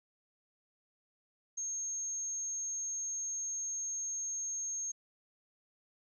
sine tone, 6460 Hz, G#8, 49 cents flat, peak -35 dBFS, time 1.57-4.92 s, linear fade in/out 10 ms, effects none

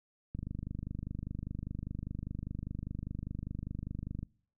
click train, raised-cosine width 5 ms, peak -26 dBFS, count 98, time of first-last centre 0.35-4.23 s, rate 25 Hz, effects noise-tail reverb RT60 0.5 s tail -24 dB re dry

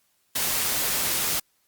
white noise, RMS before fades -25 dBFS, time 0.35-1.4 s, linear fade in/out 10 ms, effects white hiss -68 dBFS RMS until 1.67 s + Opus 48 kbps

